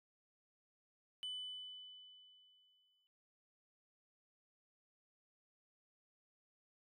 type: tone with exponential decay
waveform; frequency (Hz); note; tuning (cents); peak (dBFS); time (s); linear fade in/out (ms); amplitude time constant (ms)
sine; 3000; F#7; +23; -38; 1.23-3.07; 0; 400
effects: noise-tail reverb RT60 0.9 s tail -26 dB re dry + tanh soft clip ceiling -40 dBFS